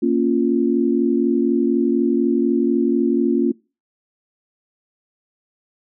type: chord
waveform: sine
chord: Bb minor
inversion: none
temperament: equal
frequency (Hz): 233.1 / 277.2 / 349.2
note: Bb3 / Db4 / F4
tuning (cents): 0 / 0 / 0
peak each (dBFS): -19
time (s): 0.02-3.52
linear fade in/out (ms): 10
effects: noise-tail reverb RT60 0.3 s tail -23 dB re dry